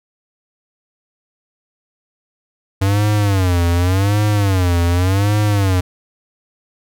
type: tone with vibrato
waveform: square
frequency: 95.1 Hz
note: F#2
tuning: 48 cents sharp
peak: -13 dBFS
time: 2.81-5.81 s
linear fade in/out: 10 ms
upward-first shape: sine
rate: 0.87 Hz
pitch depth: 180 cents each way
effects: none